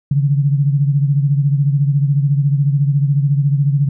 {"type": "beating tone pair", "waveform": "sine", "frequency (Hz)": [140, 154], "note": ["C#3", "D#3"], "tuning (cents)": [18, -17], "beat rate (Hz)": 14, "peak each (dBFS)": [-12, -19], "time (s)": [0.11, 3.89], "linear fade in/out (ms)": 5, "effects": []}